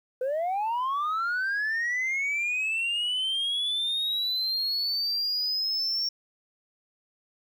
sine linear sweep, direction up, 493.9 to 5510 Hz, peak -23 dBFS, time 0.21-6.09 s, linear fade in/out 5 ms, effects tanh soft clip ceiling -24 dBFS + 10-bit

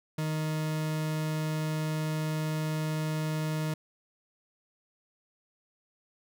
40% pulse tone, 155.56 Hz, D#3, in tune, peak -28 dBFS, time 0.18-3.74 s, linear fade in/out 5 ms, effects none

